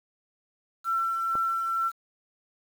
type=tone with tremolo; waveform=sine; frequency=1347 Hz; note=E6; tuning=37 cents sharp; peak=-23 dBFS; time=0.84-1.92 s; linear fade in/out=50 ms; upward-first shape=triangle; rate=2.2 Hz; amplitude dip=35%
type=click; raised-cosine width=1 ms; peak=-22 dBFS; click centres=1.354 s
effects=8-bit